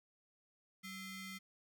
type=ring-modulated tone; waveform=sawtooth; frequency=1124 Hz; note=C#6; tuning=24 cents sharp; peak=-39 dBFS; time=0.83-1.39 s; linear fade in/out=20 ms; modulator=933 Hz; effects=none